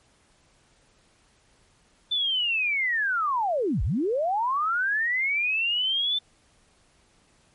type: linear two-way sweep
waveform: sine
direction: down then up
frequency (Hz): 3554 to 38.89 to 3554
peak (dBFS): -22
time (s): 2.11-6.19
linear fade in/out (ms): 10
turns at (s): 3.83
effects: pink hiss -62 dBFS RMS until 7.54 s + MP3 48 kbps